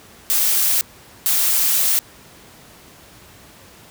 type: noise bursts at uneven times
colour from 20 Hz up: blue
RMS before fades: -17 dBFS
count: 2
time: 0.3-0.81 / 1.26-1.99 s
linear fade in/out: 0 ms
effects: pink hiss -45 dBFS RMS until 3.9 s + high-pass 60 Hz 12 dB/octave